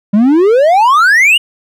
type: exponential sweep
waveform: triangle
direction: up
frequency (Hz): 196 to 2960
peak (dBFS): -3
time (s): 0.13-1.38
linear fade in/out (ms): 10
effects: none